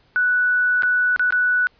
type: tone with dropouts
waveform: sine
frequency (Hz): 1480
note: F#6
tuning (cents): 0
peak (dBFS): -15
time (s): 0.16-1.67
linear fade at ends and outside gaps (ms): 0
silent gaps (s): 0.823-0.833 / 1.162-1.195 / 1.306-1.324
effects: pink hiss -58 dBFS RMS until 1.79 s + resampled to 11025 Hz